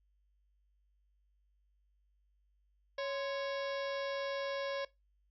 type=harmonic tone with a mistuned harmonic; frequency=554.4 Hz; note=C#5; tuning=in tune; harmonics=1 / 2 / 3 / 4 / 5 / 6 / 7 / 8 / 9 / 10; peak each=-36 / -45 / -45 / -48 / -53 / -51 / -52 / -56 / -55 / -55 dBFS; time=2.98-4.85 s; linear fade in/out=5 ms; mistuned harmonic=2; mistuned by=-110 cents; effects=noise-tail reverb RT60 0.2 s tail -20 dB re dry + added 50 Hz sine -70 dBFS peak until 5.3 s